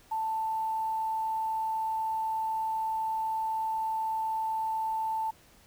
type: tone with quantisation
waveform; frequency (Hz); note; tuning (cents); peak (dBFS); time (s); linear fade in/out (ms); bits
sine; 884; A5; +8; -28; 0.11-5.31; 10; 9
effects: pink hiss -59 dBFS RMS until 5.66 s